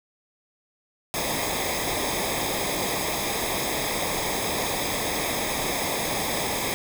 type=noise with comb filter; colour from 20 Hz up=pink; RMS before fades=-27 dBFS; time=1.14-6.74 s; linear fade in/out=0 ms; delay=0.69 ms; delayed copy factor=-0.75; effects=none